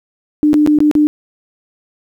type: tone with dropouts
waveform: sine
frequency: 299.7 Hz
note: D4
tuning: 35 cents sharp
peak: -7 dBFS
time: 0.43-1.07 s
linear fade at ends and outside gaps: 0 ms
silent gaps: 0.532-0.541 / 0.663-0.674 / 0.787-0.804 / 0.913-0.952 s
effects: 8-bit